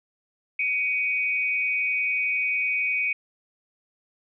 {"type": "tone pair together", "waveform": "sine", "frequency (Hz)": [2258, 2489], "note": ["C#7", "D#7"], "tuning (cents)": [31, 0], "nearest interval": "major second", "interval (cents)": 169, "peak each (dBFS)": -25, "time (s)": [0.59, 3.13], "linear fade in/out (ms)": 5, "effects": []}